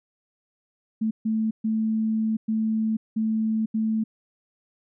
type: tone bursts at uneven times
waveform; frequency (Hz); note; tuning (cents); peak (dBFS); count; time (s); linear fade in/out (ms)
sine; 220; A3; 0; -21; 6; 1.01-1.11 / 1.25-1.51 / 1.64-2.37 / 2.48-2.97 / 3.16-3.66 / 3.74-4.04; 10
effects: none